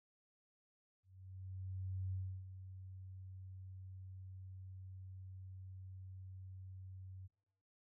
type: tone with ADSR envelope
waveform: sine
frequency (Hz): 94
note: F#2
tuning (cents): +28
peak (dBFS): -38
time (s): 1.03-7.28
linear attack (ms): 1100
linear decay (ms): 310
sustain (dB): -11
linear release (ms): 23
effects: noise-tail reverb RT60 0.8 s tail -25 dB re dry